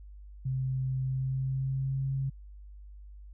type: tone with pitch glide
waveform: sine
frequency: 131.1 to 135.02 Hz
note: C3 to C#3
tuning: +4 to -45 cents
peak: -28 dBFS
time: 0.45-2.3 s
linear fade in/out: 10 ms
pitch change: +51 cents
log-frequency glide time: 1.05-2.07 s
effects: added 50 Hz sine -45 dBFS peak until 3.33 s